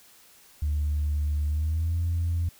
sine tone with pitch glide, 74.2 to 84.74 Hz, D2 to E2, +18 to +48 cents, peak -22 dBFS, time 0.62-2.49 s, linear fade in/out 5 ms, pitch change +230 cents, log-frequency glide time 1.47-1.97 s, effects tanh soft clip ceiling -20 dBFS + white hiss -55 dBFS RMS until 2.59 s

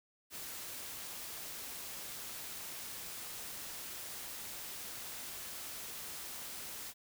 white noise, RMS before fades -45 dBFS, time 0.3-6.94 s, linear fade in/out 50 ms, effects none

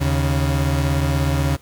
35% pulse tone pair together, 77.56 / 138.59 Hz, D#2 / C#3, -5 / 0 cents, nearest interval minor seventh, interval 1005 cents, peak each -18 dBFS, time 0-1.57 s, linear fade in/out 20 ms, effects pink hiss -51 dBFS RMS until 1.61 s

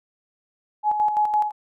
sine tone with tremolo, 844 Hz, G#5, 28 cents sharp, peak -16 dBFS, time 0.83-1.52 s, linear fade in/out 50 ms, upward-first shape square, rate 5.9 Hz, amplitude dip 50%, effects none

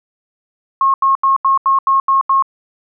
sine tone bursts, 1083 Hz, C#6, 41 cents flat, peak -9 dBFS, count 8, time 0.81-2.424 s, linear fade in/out 2 ms, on 130 ms, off 82 ms, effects none

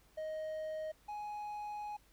triangle tone pair in turn, 625 / 835.2 Hz, D#5 / G#5, +8 / +10 cents, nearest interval perfect fourth, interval 502 cents, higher second, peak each -36 / -38 dBFS, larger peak first, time 0.17-0.92 / 1.08-1.97 s, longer second, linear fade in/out 10 ms, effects added 50 Hz sine -70 dBFS peak until 2.12 s + pink hiss -68 dBFS RMS until 2.12 s

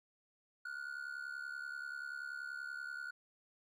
triangle ring-modulated tone, 1456 Hz, F#6, 28 cents flat, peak -37 dBFS, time 0.65-3.11 s, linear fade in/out 5 ms, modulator 35.2 Hz, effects none

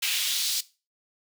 pink noise with high-pass filter sweep, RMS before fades -27 dBFS, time 0.02-0.61 s, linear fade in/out 10 ms, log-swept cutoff 2600 to 4600 Hz, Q 2, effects noise-tail reverb RT60 0.3 s tail -18 dB re dry

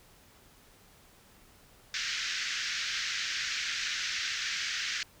pink band-pass noise, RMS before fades -34 dBFS, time 1.94-5.03 s, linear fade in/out 2 ms, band 1500 to 6400 Hz, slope 48 dB/octave, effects pink hiss -59 dBFS RMS until 5.2 s

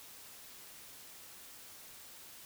silence, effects white hiss -53 dBFS RMS until 2.45 s

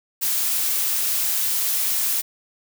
blue noise, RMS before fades -22 dBFS, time 0.21-2.22 s, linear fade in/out 20 ms, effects none

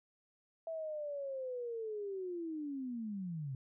sine linear sweep, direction down, 659.3 to 127.2 Hz, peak -38 dBFS, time 0.67-3.55 s, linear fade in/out 2 ms, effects none

